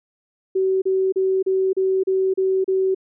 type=tone bursts; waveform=sine; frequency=379.8 Hz; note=F#4; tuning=45 cents sharp; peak=-16 dBFS; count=8; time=0.55-2.948 s; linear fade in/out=10 ms; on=270 ms; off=34 ms; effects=none